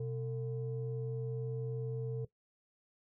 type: tone pair together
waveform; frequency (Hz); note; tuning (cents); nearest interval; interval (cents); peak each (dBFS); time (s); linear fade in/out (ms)
sine; 126.1 / 449.4; B2 / A4; +36 / +37; octave + minor seventh; 2201; -36 / -38; 0-2.25; 5
effects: noise-tail reverb RT60 0.1 s tail -17 dB re dry + tanh soft clip ceiling -29 dBFS